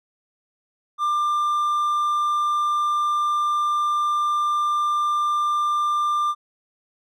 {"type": "tone", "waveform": "triangle", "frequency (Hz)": 1192, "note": "D6", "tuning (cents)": 25, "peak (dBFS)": -17, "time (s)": [0.98, 6.35], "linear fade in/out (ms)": 50, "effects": []}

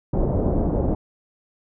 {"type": "low-pass noise", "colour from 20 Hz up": "pink", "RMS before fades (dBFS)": -21, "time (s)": [0.13, 0.95], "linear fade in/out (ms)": 5, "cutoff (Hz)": 660, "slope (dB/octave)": 24, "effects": []}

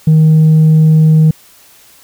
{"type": "tone with tanh clipping", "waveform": "triangle", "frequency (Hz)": 157, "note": "D#3", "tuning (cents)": 16, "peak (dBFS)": -4, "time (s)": [0.07, 1.31], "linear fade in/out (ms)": 5, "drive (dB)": 6, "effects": ["white hiss -43 dBFS RMS until 2.03 s"]}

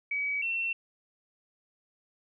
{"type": "tone pair in turn", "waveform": "sine", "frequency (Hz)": [2274, 2705], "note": ["C#7", "E7"], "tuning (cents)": [44, 44], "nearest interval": "minor third", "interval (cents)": 300, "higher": "second", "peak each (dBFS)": -28, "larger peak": "neither", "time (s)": [[0.11, 0.42], [0.42, 0.73]], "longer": "neither", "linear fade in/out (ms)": 5, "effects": []}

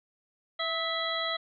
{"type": "harmonic tone with a mistuned harmonic", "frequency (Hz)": 659.3, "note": "E5", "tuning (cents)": 0, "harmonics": [1, 2, 3, 5, 6], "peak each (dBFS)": [-35, -35, -35, -35, -35], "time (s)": [0.59, 1.37], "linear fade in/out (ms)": 10, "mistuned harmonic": 2, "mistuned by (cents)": -41, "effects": []}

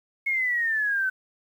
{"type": "exponential sweep", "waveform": "sine", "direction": "down", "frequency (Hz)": [2186, 1511], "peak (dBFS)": -22, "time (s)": [0.26, 1.1], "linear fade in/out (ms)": 10, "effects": ["9-bit"]}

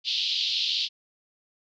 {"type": "band-pass noise", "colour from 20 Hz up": "pink", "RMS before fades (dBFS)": -27, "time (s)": [0.04, 0.89], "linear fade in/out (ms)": 50, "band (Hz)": [3000, 4700], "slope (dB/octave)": 48, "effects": []}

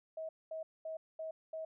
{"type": "tone bursts", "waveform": "sine", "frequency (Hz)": 639, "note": "D#5", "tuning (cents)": 46, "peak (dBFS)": -39, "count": 5, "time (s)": [0.17, 1.65], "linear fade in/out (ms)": 5, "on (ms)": 120, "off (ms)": 220, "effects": []}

